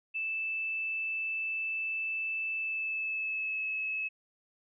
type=tone with pitch glide; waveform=sine; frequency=2637 to 2587 Hz; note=E7 to E7; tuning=0 to -33 cents; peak=-31 dBFS; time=0.14-4.09 s; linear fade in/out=20 ms; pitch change=-33 cents; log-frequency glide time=2.55-3.66 s; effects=none